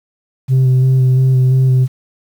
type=tone with vibrato; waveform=sine; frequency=129.9 Hz; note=C3; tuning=12 cents flat; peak=-5 dBFS; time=0.48-1.88 s; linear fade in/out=50 ms; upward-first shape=square; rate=2.9 Hz; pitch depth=16 cents each way; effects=tanh soft clip ceiling -7 dBFS + 7-bit